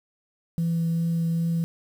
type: tone with vibrato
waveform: sine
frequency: 166.6 Hz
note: E3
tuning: 19 cents sharp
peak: -20 dBFS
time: 0.58-1.64 s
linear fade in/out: 0 ms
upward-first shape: triangle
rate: 2.5 Hz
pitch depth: 11 cents each way
effects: tanh soft clip ceiling -19 dBFS + 8-bit